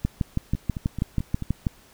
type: two click trains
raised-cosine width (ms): 5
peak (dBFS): -17 / -10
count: 5 / 11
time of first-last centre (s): 0.55-1.423 / 0.05-1.668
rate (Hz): 4.58 / 6.18
effects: pink hiss -54 dBFS RMS until 1.93 s